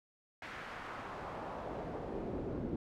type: noise with band-pass filter sweep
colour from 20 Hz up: brown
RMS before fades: -42 dBFS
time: 0.42-2.76 s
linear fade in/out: 2 ms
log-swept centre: 1900 to 290 Hz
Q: 1.3
effects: none